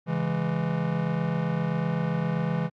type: chord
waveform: square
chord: C# minor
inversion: none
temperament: just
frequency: 138.59 / 166.31 / 207.9 Hz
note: C#3 / E3 / G#3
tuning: 0 / +16 / +2 cents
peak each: -32 / -27 / -33 dBFS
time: 0.06-2.7 s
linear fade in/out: 50 ms
effects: low-pass 2000 Hz 12 dB/octave + Opus 48 kbps